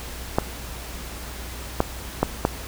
clicks, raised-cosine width 1 ms, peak -3 dBFS, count 4, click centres 0.385 / 1.804 / 2.23 / 2.451 s, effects added 60 Hz sine -36 dBFS peak until 2.67 s + pink hiss -37 dBFS RMS until 2.67 s

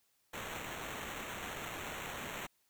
violet noise with sample-and-hold, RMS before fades -43 dBFS, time 0.33-2.47 s, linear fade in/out 10 ms, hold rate 4900 Hz, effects white hiss -75 dBFS RMS until 2.69 s

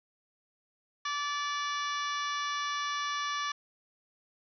harmonic tone with a mistuned harmonic, 580 Hz, D5, 22 cents flat, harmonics 2 / 3 / 4 / 5 / 6 / 7 / 8 / 9 / 10, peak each -33 / -38 / -43 / -44 / -41 / -47 / -52 / -47 / -45 dBFS, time 1.05-3.52 s, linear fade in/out 5 ms, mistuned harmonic 8, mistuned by -34 cents, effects none

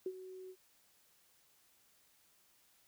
sine tone with ADSR envelope, 373 Hz, F#4, 14 cents sharp, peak -34 dBFS, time 0.06-0.56 s, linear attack 3 ms, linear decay 54 ms, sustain -13 dB, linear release 61 ms, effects white hiss -70 dBFS RMS until 2.87 s

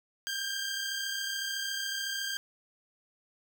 15% pulse tone pair together, 1568 / 1601.9 Hz, G6 / G6, 0 / +37 cents, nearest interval unison, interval 37 cents, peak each -32 / -27 dBFS, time 0.27-2.37 s, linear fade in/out 0 ms, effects none

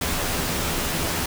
pink noise with comb filter, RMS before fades -25 dBFS, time 0.01-1.26 s, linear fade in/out 5 ms, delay 12 ms, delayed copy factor +0.5, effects none

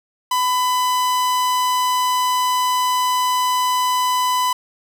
45% pulse tone, 1000 Hz, B5, 21 cents sharp, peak -16 dBFS, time 0.31-4.53 s, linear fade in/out 5 ms, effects none

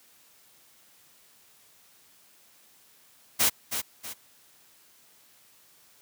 white noise with echo, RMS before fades -22 dBFS, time 3.39-3.5 s, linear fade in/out 20 ms, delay 320 ms, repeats 2, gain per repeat -8 dB, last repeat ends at 4.14 s, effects white hiss -59 dBFS RMS until 6.01 s + high-pass 80 Hz 12 dB/octave

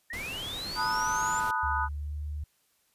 sine linear sweep, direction up, 1802 to 7300 Hz, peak -35 dBFS, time 0.1-1.4 s, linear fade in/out 5 ms
pink noise, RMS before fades -41 dBFS, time 0.13-1.51 s, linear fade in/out 2 ms
sine chord, B dominant seventh, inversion third, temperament equal, 880 / 987.8 / 1244.5 / 1480 Hz, A5 / B5 / D#6 / F#6, 0 / 0 / 0 / 0 cents, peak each -32 dBFS, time 0.75-1.89 s, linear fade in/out 50 ms
sine tone with pitch glide, 72.6 to 74.3 Hz, D2 to D2, -19 to +21 cents, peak -32 dBFS, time 1.63-2.44 s, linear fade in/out 5 ms, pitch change +40 cents, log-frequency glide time 1.89-2.17 s
effects white hiss -70 dBFS RMS until 2.94 s + resampled to 32000 Hz

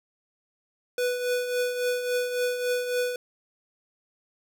square tone with tremolo, 493.9 Hz, B4, in tune, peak -23 dBFS, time 0.98-3.16 s, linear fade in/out 2 ms, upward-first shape triangle, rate 3.6 Hz, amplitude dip 60%, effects none

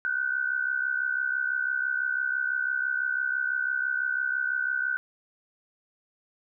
sine tone pair together, 1462 / 1528 Hz, F#6 / G6, -21 / -45 cents, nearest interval minor second, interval 76 cents, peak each -28 dBFS, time 0.05-4.97 s, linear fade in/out 0 ms, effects none

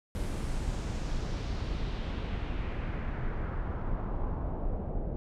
brown noise with low-pass filter sweep, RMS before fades -33 dBFS, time 0.15-5.16 s, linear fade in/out 0 ms, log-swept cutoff 11000 to 600 Hz, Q 1.6, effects none

